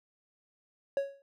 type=tone with exponential decay; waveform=triangle; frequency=554.4 Hz; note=C#5; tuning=in tune; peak=-22 dBFS; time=0.97-1.22 s; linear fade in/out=1 ms; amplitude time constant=54 ms; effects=none